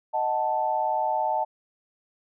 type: chord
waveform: sine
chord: D# diminished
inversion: none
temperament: equal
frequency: 622.3 / 740 / 880 Hz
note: D#5 / F#5 / A5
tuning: 0 / 0 / 0 cents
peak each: -29 / -28 / -25 dBFS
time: 0.13-1.45 s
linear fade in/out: 20 ms
effects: none